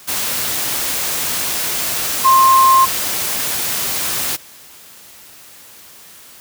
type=tone in noise; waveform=sine; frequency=1058 Hz; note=C6; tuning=19 cents sharp; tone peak=-7 dBFS; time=2.24-2.86 s; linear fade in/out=20 ms; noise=white; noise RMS=-20 dBFS; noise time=0.07-4.37 s; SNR=+10 dB; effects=white hiss -41 dBFS RMS until 6.4 s + high-pass 60 Hz 12 dB/octave